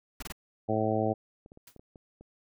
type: noise bursts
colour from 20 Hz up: pink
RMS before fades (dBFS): -38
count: 3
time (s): 0.2-0.323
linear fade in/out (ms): 5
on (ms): 25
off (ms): 24
type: harmonic tone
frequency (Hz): 109.1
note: A2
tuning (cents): -14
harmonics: 1 / 2 / 3 / 4 / 5 / 6 / 7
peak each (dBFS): -33 / -33 / -33 / -33 / -33 / -33 / -33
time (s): 0.68-1.14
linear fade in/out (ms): 20
type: clicks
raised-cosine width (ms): 2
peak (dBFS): -37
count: 7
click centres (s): 1.461 / 1.519 / 1.574 / 1.763 / 1.795 / 1.958 / 2.21
type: noise with exponential decay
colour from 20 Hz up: white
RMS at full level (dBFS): -47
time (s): 1.67-1.78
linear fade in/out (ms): 5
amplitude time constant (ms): 23
effects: none